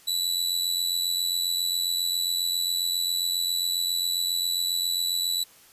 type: tone with amplitude modulation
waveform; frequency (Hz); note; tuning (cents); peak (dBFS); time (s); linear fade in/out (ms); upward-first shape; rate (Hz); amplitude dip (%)
sawtooth; 3951; B7; 0; -18; 0.07-5.44; 10; sine; 87.4; 65
effects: white hiss -54 dBFS RMS until 5.72 s + resampled to 32000 Hz